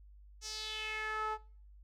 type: tone with band-pass filter sweep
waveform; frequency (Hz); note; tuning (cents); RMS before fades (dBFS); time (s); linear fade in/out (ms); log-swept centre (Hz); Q
sawtooth; 433; A4; -28; -39; 0.41-1.38; 50; 6100 to 980; 3.4
effects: noise-tail reverb RT60 0.5 s tail -21 dB re dry + added 50 Hz sine -54 dBFS peak until 1.83 s